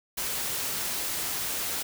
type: noise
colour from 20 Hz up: white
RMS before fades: -31 dBFS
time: 0.17-1.83 s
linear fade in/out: 10 ms
effects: none